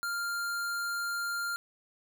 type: tone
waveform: square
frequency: 1396.9 Hz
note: F6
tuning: in tune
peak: -32 dBFS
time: 0.03-1.56 s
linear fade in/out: 0 ms
effects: none